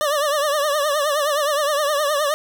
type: tone with vibrato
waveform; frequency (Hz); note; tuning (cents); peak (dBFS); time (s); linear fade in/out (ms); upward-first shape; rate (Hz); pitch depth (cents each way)
25% pulse; 587.3; D5; 0; -14; 0.01-2.34; 0; triangle; 9.6; 110
effects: none